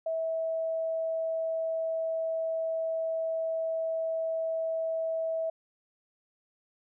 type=tone; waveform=sine; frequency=650 Hz; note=E5; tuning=24 cents flat; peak=-28 dBFS; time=0.06-5.5 s; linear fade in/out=5 ms; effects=none